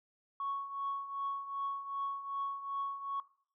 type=tone with tremolo; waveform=sine; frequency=1108.7 Hz; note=C#6; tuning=in tune; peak=-31 dBFS; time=0.4-3.2 s; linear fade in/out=2 ms; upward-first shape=triangle; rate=2.6 Hz; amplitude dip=75%; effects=noise-tail reverb RT60 0.5 s tail -19 dB re dry + tanh soft clip ceiling -29 dBFS